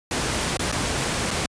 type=noise with dropouts; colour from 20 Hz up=pink; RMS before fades=-24 dBFS; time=0.11-1.46 s; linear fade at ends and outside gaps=2 ms; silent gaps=0.571-0.593 / 0.717-0.724 / 1.307-1.311 s; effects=high-pass 60 Hz 12 dB/octave + resampled to 22050 Hz